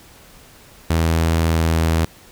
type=tone with pitch glide; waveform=sawtooth; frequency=81.9 to 81.33 Hz; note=E2 to E2; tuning=-11 to -23 cents; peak=-11 dBFS; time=0.9-2.05 s; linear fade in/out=5 ms; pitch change=-12 cents; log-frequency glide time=1.39-1.87 s; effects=pink hiss -46 dBFS RMS until 2.31 s